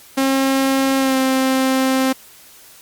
sawtooth tone with pitch glide, 268.8 to 263.1 Hz, C4 to C4, +47 to +10 cents, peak -10 dBFS, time 0.17-2.13 s, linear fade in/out 10 ms, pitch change -37 cents, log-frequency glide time 0.98-1.17 s, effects white hiss -44 dBFS RMS until 2.81 s + MP3 96 kbps

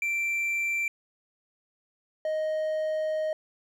triangle tone pair in turn, 2349 / 623.6 Hz, D7 / D#5, 0 / +4 cents, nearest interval octave + major seventh, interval 2296 cents, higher first, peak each -24 dBFS, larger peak neither, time 0.02-0.88 / 2.25-3.33 s, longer second, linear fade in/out 2 ms, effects none

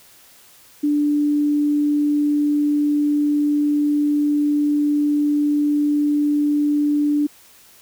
sine tone, 293.7 Hz, D4, in tune, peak -15 dBFS, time 0.83-7.27 s, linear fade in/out 10 ms, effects white hiss -49 dBFS RMS until 7.81 s

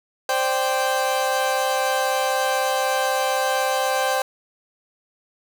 30% pulse chord, C suspended second, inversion none, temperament equal, 523.3 / 587.3 / 784 Hz, C5 / D5 / G5, 0 / 0 / 0 cents, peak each -21 / -25 / -20 dBFS, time 0.29-4.22 s, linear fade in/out 2 ms, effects none

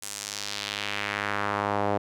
sawtooth tone with band-pass filter sweep, 102.2 Hz, G#2, 27 cents flat, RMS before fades -30 dBFS, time 0.02-1.98 s, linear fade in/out 10 ms, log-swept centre 8800 to 640 Hz, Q 1.5, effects none

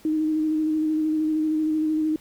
sine tone with vibrato, 311.1 Hz, D#4, in tune, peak -20 dBFS, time 0.05-2.16 s, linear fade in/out 2 ms, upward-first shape square, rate 13 Hz, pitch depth 17 cents each way, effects pink hiss -53 dBFS RMS until 2.2 s

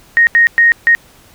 sine tone bursts at uneven times, 1864.7 Hz, A#6, in tune, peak -5 dBFS, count 4, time 0.17-0.27 / 0.35-0.47 / 0.58-0.72 / 0.87-0.95 s, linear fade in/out 0 ms, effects pink hiss -45 dBFS RMS until 1.34 s

